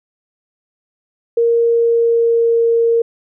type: tone with pitch glide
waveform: sine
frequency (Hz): 466.2 to 462.7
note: A#4 to A#4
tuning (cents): 0 to -13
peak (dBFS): -10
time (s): 1.37-3.02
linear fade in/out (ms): 5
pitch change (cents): -13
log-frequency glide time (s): 1.6-2.59
effects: none